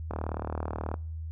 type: click train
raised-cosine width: 1 ms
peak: -19 dBFS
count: 33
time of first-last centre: 0.11-0.941 s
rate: 38.5 Hz
effects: noise-tail reverb RT60 0.6 s tail -26 dB re dry + added 80 Hz sine -34 dBFS peak until 1.31 s